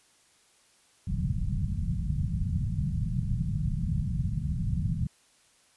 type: low-pass noise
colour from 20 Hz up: white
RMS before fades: -29 dBFS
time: 1.07-5.07 s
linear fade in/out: 5 ms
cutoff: 180 Hz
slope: 48 dB/octave
effects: white hiss -63 dBFS RMS until 5.76 s + resampled to 24000 Hz